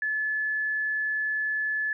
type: tone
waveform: sine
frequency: 1725 Hz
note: A6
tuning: 35 cents flat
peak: -25 dBFS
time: 0.02-1.93 s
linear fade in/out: 2 ms
effects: none